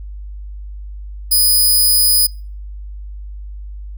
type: tone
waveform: 5% pulse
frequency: 4990 Hz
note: D#8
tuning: 4 cents sharp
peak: -3 dBFS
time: 1.31-2.27 s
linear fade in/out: 10 ms
effects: noise-tail reverb RT60 0.4 s tail -25 dB re dry + added 50 Hz sine -27 dBFS peak until 3.97 s